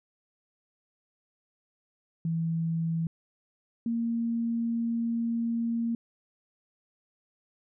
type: tone pair in turn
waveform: sine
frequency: 164.3 / 231.8 Hz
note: E3 / A#3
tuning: -5 / -10 cents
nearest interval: tritone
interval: 595 cents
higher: second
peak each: -26 dBFS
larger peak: neither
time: 2.25-3.07 / 3.86-5.95 s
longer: second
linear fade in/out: 2 ms
effects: none